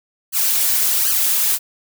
blue noise with flanger, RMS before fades -17 dBFS, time 0.32-1.59 s, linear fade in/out 50 ms, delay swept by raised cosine 0.65 to 5.75 ms, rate 1.3 Hz, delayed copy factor +0.9, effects none

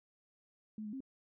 sine tone with pitch steps, 215.1 / 210 / 267 Hz, A3 / G#3 / C4, -39 / +19 / +35 cents, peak -40 dBFS, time 0.78-1.005 s, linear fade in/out 2 ms, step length 75 ms, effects none

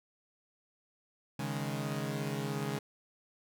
sawtooth chord, C# suspended second, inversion none, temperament equal, 138.59 / 155.56 / 207.7 Hz, C#3 / D#3 / G#3, 0 / 0 / 0 cents, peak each -33 / -35 / -35 dBFS, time 1.39-2.79 s, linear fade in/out 5 ms, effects none

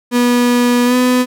35% pulse tone with pitch glide, 243.4 to 250.7 Hz, B3 to B3, -25 to +26 cents, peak -8 dBFS, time 0.11-1.26 s, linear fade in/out 50 ms, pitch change +51 cents, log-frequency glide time 0.85-0.95 s, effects none

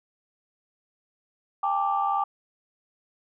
sine chord, G suspended second, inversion none, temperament equal with one note detuned, 798.6 / 880 / 1174.7 Hz, G5 / A5 / D6, +32 / 0 / 0 cents, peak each -25 / -29 / -26 dBFS, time 1.63-2.24 s, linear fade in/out 5 ms, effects tanh soft clip ceiling -13 dBFS

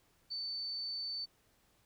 sine tone, 4529 Hz, C#8, 36 cents sharp, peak -37 dBFS, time 0.3-1.26 s, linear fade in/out 20 ms, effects pink hiss -71 dBFS RMS until 1.85 s

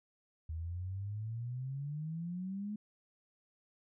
sine exponential sweep, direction up, 78.4 to 213.5 Hz, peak -37 dBFS, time 0.49-2.76 s, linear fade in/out 5 ms, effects none

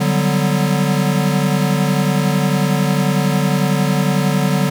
square chord, G major seventh, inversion second, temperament equal, 146.83 / 185 / 196 / 246.9 Hz, D3 / F#3 / G3 / B3, 0 / 0 / 0 / 0 cents, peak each -18 / -19 / -22 / -24 dBFS, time 0-4.7 s, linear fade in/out 10 ms, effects none

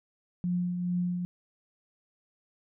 sine tone with tremolo, 177.7 Hz, F3, 30 cents sharp, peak -25 dBFS, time 0.44-1.25 s, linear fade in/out 0 ms, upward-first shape triangle, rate 2.3 Hz, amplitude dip 45%, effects none

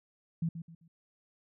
sine tone with echo, 165.5 Hz, E3, 7 cents sharp, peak -28 dBFS, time 0.42-0.49 s, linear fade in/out 5 ms, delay 130 ms, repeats 3, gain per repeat -10 dB, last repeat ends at 0.88 s, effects none

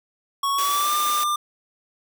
square tone with pitch glide, 1108.7 to 1195.2 Hz, C#6 to D6, 0 to +30 cents, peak -21 dBFS, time 0.43-1.36 s, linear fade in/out 5 ms, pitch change +130 cents, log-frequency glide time 0.54-0.93 s
white high-pass noise, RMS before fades -29 dBFS, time 0.58-1.24 s, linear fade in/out 5 ms, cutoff 280 Hz, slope 96 dB/octave
effects none

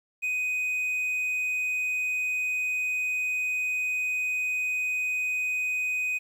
triangle tone, 2500 Hz, D#7, 8 cents sharp, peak -24 dBFS, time 0.22-6.19 s, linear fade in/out 20 ms, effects 10-bit

